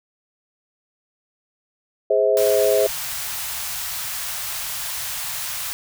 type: chord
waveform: sine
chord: Ab augmented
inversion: none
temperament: equal with one note detuned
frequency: 415.3 / 523.3 / 644.2 Hz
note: Ab4 / C5 / E5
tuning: 0 / 0 / -40 cents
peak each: -19 dBFS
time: 2.1-2.87 s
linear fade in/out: 5 ms
type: band-stop noise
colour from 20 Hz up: white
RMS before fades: -28 dBFS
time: 2.37-5.73 s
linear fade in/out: 0 ms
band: 140 to 690 Hz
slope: 24 dB/octave
effects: none